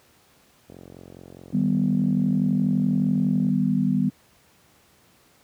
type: click train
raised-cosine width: 2 ms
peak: -29 dBFS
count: 126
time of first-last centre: 0.7-3.49 s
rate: 44.8 Hz
type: chord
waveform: sine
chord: Eb augmented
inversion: none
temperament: equal with one note detuned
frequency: 155.56 / 196 / 247.7 Hz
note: Eb3 / G3 / B3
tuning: 0 / 0 / +5 cents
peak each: -25 / -22 / -23 dBFS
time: 1.53-4.1 s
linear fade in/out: 10 ms
effects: pink hiss -58 dBFS RMS until 5.43 s + high-pass 80 Hz 12 dB/octave